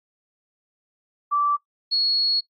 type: tone pair in turn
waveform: sine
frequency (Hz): 1164 / 4339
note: D6 / C#8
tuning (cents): -16 / -38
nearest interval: octave + major seventh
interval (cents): 2278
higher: second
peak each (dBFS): -18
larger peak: neither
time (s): 1.31-1.57 / 1.91-2.41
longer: second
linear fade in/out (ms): 20
effects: noise-tail reverb RT60 0.1 s tail -19 dB re dry + AAC 48 kbps